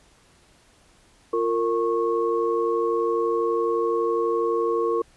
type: tone cluster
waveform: sine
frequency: 347.9 / 459.8 / 1097 Hz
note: F4 / A#4 / C#6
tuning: -7 / -24 / -18 cents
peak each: -26 / -22 / -28 dBFS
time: 1.33-5.02 s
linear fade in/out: 5 ms
effects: pink hiss -57 dBFS RMS until 5.16 s + resampled to 24000 Hz